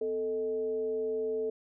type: tone with frequency modulation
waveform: sine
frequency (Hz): 440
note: A4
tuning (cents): 0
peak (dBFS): -29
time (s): 0.01-1.5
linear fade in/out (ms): 5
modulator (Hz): 187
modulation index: 0.38
effects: none